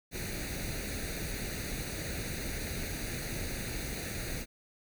pink noise with comb filter, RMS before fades -37 dBFS, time 0.11-4.46 s, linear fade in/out 50 ms, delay 0.47 ms, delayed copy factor +0.75, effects none

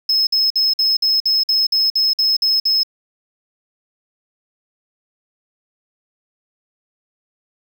sine tone bursts, 5180 Hz, E8, 31 cents flat, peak -10 dBFS, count 12, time 0.09-2.833 s, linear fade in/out 5 ms, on 180 ms, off 53 ms, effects tanh soft clip ceiling -12 dBFS + 7-bit

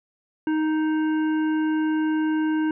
harmonic tone, 311.7 Hz, D#4, 3 cents sharp, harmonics 1 / 3 / 5 / 7 / 9, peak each -20 / -34 / -34 / -49 / -46 dBFS, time 0.47-2.71 s, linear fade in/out 2 ms, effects none

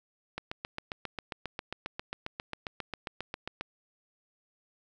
click train, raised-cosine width 0.3 ms, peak -19 dBFS, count 25, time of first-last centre 0.38-3.61 s, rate 7.43 Hz, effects none

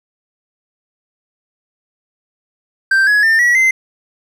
triangle tone with pitch steps, 1568 / 1680.5 / 1801.2 / 1930.4 / 2069 Hz, G6 / G#6 / A6 / B6 / C7, 0 / +20 / +40 / -40 / -20 cents, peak -7 dBFS, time 2.91-3.71 s, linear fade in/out 5 ms, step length 160 ms, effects none

